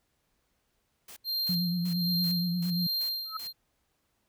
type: noise bursts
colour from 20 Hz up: white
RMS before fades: -47 dBFS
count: 7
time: 1.08-3.475 s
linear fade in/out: 5 ms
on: 85 ms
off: 300 ms
type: tone with tremolo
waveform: square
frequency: 4186 Hz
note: C8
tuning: in tune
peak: -28 dBFS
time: 1.24-3.53 s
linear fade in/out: 50 ms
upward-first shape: sine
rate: 1.3 Hz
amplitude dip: 75%
type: tone with vibrato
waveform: sine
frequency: 175.4 Hz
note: F3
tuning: 8 cents sharp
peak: -27 dBFS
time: 1.49-2.87 s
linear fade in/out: 5 ms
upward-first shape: sine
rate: 8.6 Hz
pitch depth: 46 cents each way
type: tone with exponential growth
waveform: sine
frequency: 1297 Hz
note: E6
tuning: 28 cents flat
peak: -29 dBFS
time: 3.25-3.37 s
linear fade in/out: 5 ms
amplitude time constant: 26 ms
effects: pink hiss -75 dBFS RMS until 4.28 s